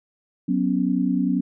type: chord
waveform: sine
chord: F# suspended fourth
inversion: none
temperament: equal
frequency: 185 / 246.9 / 277.2 Hz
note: F#3 / B3 / C#4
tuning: 0 / 0 / 0 cents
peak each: -23 dBFS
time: 0.48-1.41 s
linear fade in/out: 10 ms
effects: none